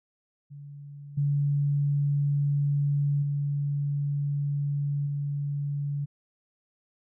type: tone with level steps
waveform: sine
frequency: 143.2 Hz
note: D3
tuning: 43 cents flat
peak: -40 / -22 / -25 / -27 dBFS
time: 0.5-6.06 s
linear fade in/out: 20 ms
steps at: 1.17 / 3.22 / 5.06 s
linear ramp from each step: 10 ms
effects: none